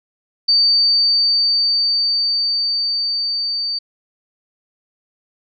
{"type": "tone with level ramp", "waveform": "sine", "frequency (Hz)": 4600, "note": "D8", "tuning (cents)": -37, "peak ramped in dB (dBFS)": [-10, -19], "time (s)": [0.48, 3.79], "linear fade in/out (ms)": 10, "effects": []}